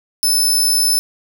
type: tone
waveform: 20% pulse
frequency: 5270 Hz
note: E8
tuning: 1 cent flat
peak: -7 dBFS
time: 0.23-0.99 s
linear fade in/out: 0 ms
effects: none